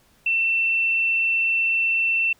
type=tone; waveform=sine; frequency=2688 Hz; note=E7; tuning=33 cents sharp; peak=-18 dBFS; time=0.26-2.33 s; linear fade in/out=5 ms; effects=pink hiss -59 dBFS RMS until 2.39 s